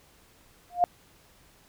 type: tone with exponential growth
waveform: sine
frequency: 707 Hz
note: F5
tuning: 21 cents sharp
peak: -14 dBFS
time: 0.7-0.84 s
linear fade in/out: 0 ms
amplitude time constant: 30 ms
effects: pink hiss -59 dBFS RMS until 1.68 s